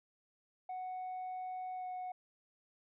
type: tone with pitch glide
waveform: sine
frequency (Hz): 740 to 734.5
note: F#5 to F#5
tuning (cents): 0 to -13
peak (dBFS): -37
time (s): 0.69-2.12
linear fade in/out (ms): 5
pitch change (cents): -13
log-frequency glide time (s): 1.75-1.86
effects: tanh soft clip ceiling -38 dBFS